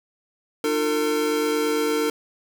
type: tone cluster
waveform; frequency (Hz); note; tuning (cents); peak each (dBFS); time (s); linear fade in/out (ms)
square; 302.5 / 351.1 / 452.4; D#4 / F4 / A4; -49 / +9 / +48; -26 / -32 / -23; 0.64-2.1; 2
effects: none